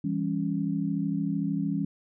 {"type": "chord", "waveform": "sine", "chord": "C# diminished", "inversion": "first", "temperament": "just", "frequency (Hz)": [166.31, 199.57, 277.2], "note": ["E3", "G3", "C#4"], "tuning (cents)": [16, 31, 0], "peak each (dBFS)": -30, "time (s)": [0.04, 1.85], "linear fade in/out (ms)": 5, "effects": []}